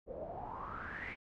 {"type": "noise with low-pass filter sweep", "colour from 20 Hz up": "pink", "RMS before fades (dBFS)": -44, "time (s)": [0.06, 1.16], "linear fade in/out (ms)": 50, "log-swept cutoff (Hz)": [500, 2300], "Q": 9.3, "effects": []}